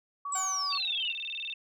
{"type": "tone", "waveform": "sine", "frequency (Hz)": 1134, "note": "C#6", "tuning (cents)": 39, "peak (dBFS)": -33, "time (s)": [0.25, 0.78], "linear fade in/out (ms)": 5}
{"type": "exponential sweep", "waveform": "sine", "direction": "down", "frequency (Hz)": [7902, 2703], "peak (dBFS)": -30, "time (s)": [0.32, 1.12], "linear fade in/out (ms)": 5}
{"type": "tone with exponential decay", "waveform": "sawtooth", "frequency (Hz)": 758, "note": "F#5", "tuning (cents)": 42, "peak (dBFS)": -31, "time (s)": [0.35, 1.18], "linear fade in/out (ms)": 5, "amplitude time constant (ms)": 180}
{"type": "tone with vibrato", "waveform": "sine", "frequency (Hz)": 3113, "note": "G7", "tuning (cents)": -13, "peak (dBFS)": -34, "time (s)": [0.7, 1.54], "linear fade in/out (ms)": 5, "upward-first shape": "square", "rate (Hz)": 20, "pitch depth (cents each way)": 270}
{"effects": []}